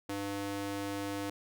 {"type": "tone with high-pass filter", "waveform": "square", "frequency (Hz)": 100, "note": "G2", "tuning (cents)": 35, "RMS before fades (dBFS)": -37, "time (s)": [0.09, 1.3], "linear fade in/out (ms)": 5, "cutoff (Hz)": 260, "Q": 1.1, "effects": []}